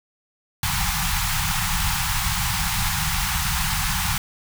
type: band-stop noise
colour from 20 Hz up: pink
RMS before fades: -23 dBFS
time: 0.63-4.18 s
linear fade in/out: 2 ms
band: 190 to 760 Hz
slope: 96 dB/octave
effects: none